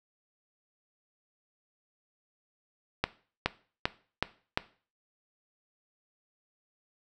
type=accelerating click train; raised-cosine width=0.3 ms; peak=-9 dBFS; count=5; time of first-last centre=3.04-4.575 s; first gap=420 ms; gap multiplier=0.94; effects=noise-tail reverb RT60 0.4 s tail -17 dB re dry